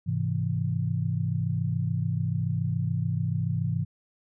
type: chord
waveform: sine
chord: Ab augmented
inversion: none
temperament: equal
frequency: 103.83 / 130.81 / 164.81 Hz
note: Ab2 / C3 / E3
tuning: 0 / 0 / 0 cents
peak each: -29 dBFS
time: 0.06-3.85 s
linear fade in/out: 20 ms
effects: none